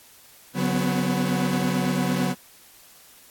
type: tone cluster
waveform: 40% pulse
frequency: 141 / 183.3 / 245.9 / 254.8 Hz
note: C#3 / F#3 / B3 / C4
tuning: +30 / -16 / -7 / -46 cents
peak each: -28 / -24 / -26 / -29 dBFS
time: 0.54-2.35 s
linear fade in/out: 50 ms
effects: white hiss -51 dBFS RMS until 3.3 s + AAC 64 kbps